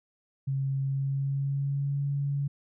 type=tone with pitch glide; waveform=sine; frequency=136 to 141.12 Hz; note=C#3 to C#3; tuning=-33 to +31 cents; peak=-26 dBFS; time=0.47-2.48 s; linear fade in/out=10 ms; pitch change=+64 cents; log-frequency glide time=0.82-2.03 s; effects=none